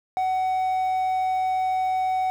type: tone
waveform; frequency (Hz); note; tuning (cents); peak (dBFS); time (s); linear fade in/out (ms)
triangle; 749; F#5; +21; -19; 0.17-2.3; 0
effects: 8-bit